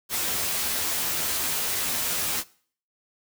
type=noise with comb filter; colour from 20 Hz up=white; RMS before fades=-27 dBFS; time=0.09-2.44 s; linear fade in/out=50 ms; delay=12 ms; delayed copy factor=+0.6; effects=noise-tail reverb RT60 0.5 s tail -21 dB re dry